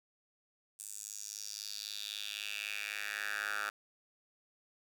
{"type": "tone with high-pass filter sweep", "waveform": "10% pulse", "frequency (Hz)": 103.83, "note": "G#2", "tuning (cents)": 0, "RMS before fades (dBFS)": -41, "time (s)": [0.79, 3.7], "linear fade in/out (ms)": 5, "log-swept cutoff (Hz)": [8400, 1300], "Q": 3.4, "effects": []}